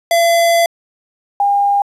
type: tone pair in turn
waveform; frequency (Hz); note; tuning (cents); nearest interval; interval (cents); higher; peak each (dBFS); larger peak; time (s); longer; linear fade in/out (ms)
square / sine; 678 / 806.3; E5 / G5; +49 / +49; minor third; 300; second; -10; neither; 0.11-0.66 / 1.4-1.82; first; 2
effects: resampled to 32000 Hz + 8-bit